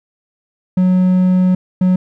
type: tone pair in turn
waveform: triangle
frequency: 183.7 / 183.7 Hz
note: F#3 / F#3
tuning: -12 / -12 cents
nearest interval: unison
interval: 0 cents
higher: neither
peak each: -7 dBFS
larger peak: neither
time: 0.77-1.55 / 1.81-1.96 s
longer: first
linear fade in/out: 5 ms
effects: none